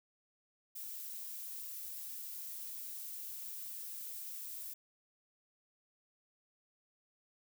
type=noise; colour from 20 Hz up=violet; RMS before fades=-45 dBFS; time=0.75-4.74 s; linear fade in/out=10 ms; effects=none